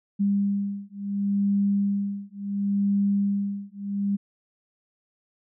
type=beating tone pair; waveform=sine; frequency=200 / 200.71 Hz; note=G3 / G3; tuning=+35 / +41 cents; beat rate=0.71 Hz; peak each=-25 / -25 dBFS; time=0.19-4.17 s; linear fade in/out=20 ms; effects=none